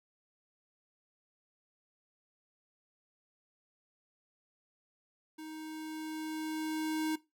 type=tone with level ramp; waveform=square; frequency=313.2 Hz; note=D#4; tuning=11 cents sharp; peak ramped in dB=-44 to -31 dBFS; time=5.38-7.16 s; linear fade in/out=10 ms; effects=noise-tail reverb RT60 0.2 s tail -17 dB re dry